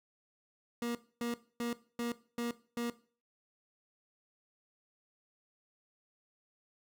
30% pulse tone bursts, 237 Hz, A#3, 29 cents sharp, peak -31 dBFS, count 6, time 0.82-2.9 s, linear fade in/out 2 ms, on 130 ms, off 260 ms, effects noise-tail reverb RT60 0.4 s tail -17 dB re dry

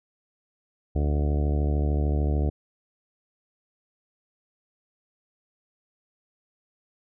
harmonic tone, 73.42 Hz, D2, in tune, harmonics 1 / 2 / 3 / 4 / 5 / 6 / 7 / 8 / 9 / 10, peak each -22 / -30 / -36 / -34 / -37 / -37 / -43 / -41 / -43 / -43 dBFS, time 0.95-2.5 s, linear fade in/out 10 ms, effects none

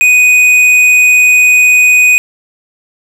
triangle tone with tanh clipping, 2489 Hz, D#7, in tune, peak -5 dBFS, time 0.01-2.18 s, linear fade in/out 0 ms, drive 13 dB, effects none

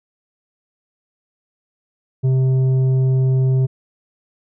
sine tone with tanh clipping, 130.81 Hz, C3, in tune, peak -14 dBFS, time 2.23-3.67 s, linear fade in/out 20 ms, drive 7 dB, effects none

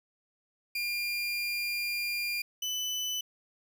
30% pulse tone pair in turn, 2400 / 3000 Hz, D7 / F#7, +37 / +23 cents, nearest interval major third, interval 386 cents, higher second, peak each -28 dBFS, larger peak neither, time 0.75-2.42 / 2.62-3.21 s, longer first, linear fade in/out 5 ms, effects none

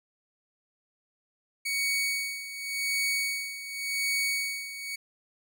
sawtooth tone with tremolo, 2238 Hz, C#7, 16 cents sharp, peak -22 dBFS, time 1.65-4.96 s, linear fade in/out 10 ms, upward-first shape sine, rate 0.89 Hz, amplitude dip 75%, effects none

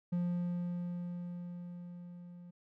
triangle tone with level ramp, 175.6 Hz, F3, 10 cents sharp, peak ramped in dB -28 to -47 dBFS, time 0.12-2.51 s, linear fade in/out 10 ms, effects none

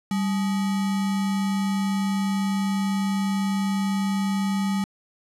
sine tone with sample-and-hold, 196 Hz, G3, in tune, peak -21 dBFS, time 0.11-4.84 s, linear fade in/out 2 ms, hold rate 1050 Hz, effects low-pass 11000 Hz 12 dB/octave

